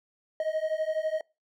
triangle beating tone pair, 622.3 / 634.3 Hz, D#5 / D#5, 0 / +33 cents, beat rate 12 Hz, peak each -28 dBFS, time 0.4-1.21 s, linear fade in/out 2 ms, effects noise-tail reverb RT60 0.3 s tail -26 dB re dry

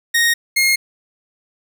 sawtooth tone pair in turn, 1864.7 / 2144 Hz, A#6 / C7, 0 / +42 cents, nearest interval major second, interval 242 cents, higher second, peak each -9 dBFS, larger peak neither, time 0.14-0.34 / 0.56-0.76 s, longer neither, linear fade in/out 10 ms, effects 8-bit

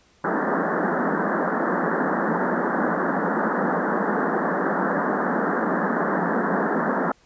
pink band-pass noise, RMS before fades -23 dBFS, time 0.24-7.12 s, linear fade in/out 5 ms, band 170 to 1800 Hz, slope 96 dB/octave, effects pink hiss -58 dBFS RMS until 7.25 s + resampled to 16000 Hz

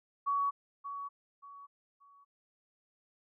sine tone with echo, 1126 Hz, C#6, 27 cents sharp, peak -28 dBFS, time 0.26-0.51 s, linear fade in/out 20 ms, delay 580 ms, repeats 3, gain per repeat -10 dB, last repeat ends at 2.25 s, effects none

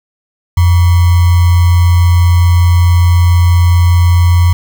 sine tone with sample-and-hold, 87.31 Hz, F2, in tune, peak -4 dBFS, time 0.57-4.53 s, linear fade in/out 5 ms, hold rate 1050 Hz, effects none

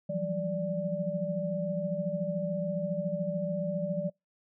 sine tone cluster, 166.6 / 179.7 / 193.8 / 586 Hz, E3 / F3 / G3 / D5, +19 / +50 / -20 / -4 cents, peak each -36 / -35 / -38 / -32 dBFS, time 0.09-4.1 s, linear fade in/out 10 ms, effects noise-tail reverb RT60 0.2 s tail -26 dB re dry

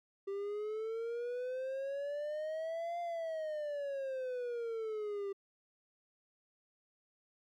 triangle exponential two-way sweep, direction up then down, 392 to 696 to 392 Hz, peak -34 dBFS, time 0.27-5.33 s, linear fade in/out 10 ms, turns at 3 s, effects MP3 96 kbps

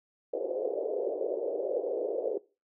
white band-pass noise, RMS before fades -32 dBFS, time 0.33-2.38 s, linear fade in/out 5 ms, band 380 to 560 Hz, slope 48 dB/octave, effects noise-tail reverb RT60 0.3 s tail -20 dB re dry

